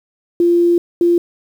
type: tone pair in turn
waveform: sine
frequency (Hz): 345.3 / 345.3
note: F4 / F4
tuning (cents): -20 / -20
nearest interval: unison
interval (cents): 0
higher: neither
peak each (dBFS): -9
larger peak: neither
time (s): 0.4-0.78 / 1.01-1.18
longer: first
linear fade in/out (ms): 2
effects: 7-bit